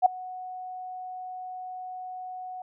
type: tone with ADSR envelope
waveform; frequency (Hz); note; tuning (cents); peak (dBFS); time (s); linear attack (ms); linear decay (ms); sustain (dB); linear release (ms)
sine; 738; F#5; -5; -12; 0.02-2.62; 38; 6; -23; 3
effects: none